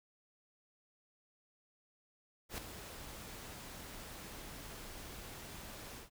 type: noise with ADSR envelope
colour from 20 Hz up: pink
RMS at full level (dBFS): -40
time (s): 2.49-6.1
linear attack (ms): 89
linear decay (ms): 6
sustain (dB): -9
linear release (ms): 120
effects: none